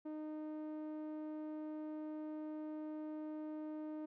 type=tone with low-pass filter; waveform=sawtooth; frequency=307.5 Hz; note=D#4; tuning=20 cents flat; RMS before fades=-45 dBFS; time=0.05-4.06 s; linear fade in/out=10 ms; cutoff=640 Hz; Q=0.6; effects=none